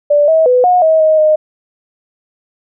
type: tone with pitch steps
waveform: sine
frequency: 585 / 642 / 499.7 / 723 / 638 / 627 / 617 Hz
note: D5 / E5 / B4 / F#5 / D#5 / D#5 / D#5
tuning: -7 / -46 / +20 / -40 / +43 / +13 / -15 cents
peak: -6 dBFS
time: 0.1-1.36 s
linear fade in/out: 10 ms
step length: 180 ms
effects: none

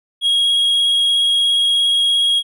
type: tone with vibrato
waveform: triangle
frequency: 3292 Hz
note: G#7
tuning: 16 cents flat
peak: -11 dBFS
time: 0.21-2.43 s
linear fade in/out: 50 ms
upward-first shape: square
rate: 17 Hz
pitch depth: 11 cents each way
effects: none

